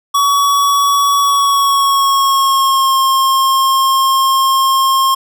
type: tone with pitch glide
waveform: square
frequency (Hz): 1129 to 1070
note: C#6 to C6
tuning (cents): +31 to +38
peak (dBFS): -10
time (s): 0.14-5.15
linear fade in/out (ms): 10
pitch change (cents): -93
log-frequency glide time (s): 1.21-2.97
effects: none